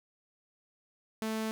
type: tone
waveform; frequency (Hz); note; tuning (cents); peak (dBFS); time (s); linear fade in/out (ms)
sawtooth; 220; A3; 0; -28; 1.22-1.51; 0
effects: none